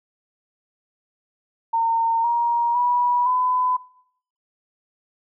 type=tone with pitch steps; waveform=sine; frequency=914 / 943.5 / 974 / 1005.4 Hz; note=A#5 / A#5 / B5 / B5; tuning=-34 / +21 / -24 / +31 cents; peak=-17 dBFS; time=1.73-3.77 s; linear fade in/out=10 ms; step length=510 ms; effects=noise-tail reverb RT60 0.7 s tail -23 dB re dry